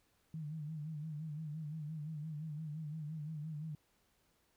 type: tone with vibrato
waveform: sine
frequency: 153.8 Hz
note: D#3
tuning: 20 cents flat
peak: -40 dBFS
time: 0.34-3.75 s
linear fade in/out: 2 ms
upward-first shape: sine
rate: 5.8 Hz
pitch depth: 80 cents each way
effects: pink hiss -75 dBFS RMS until 4.56 s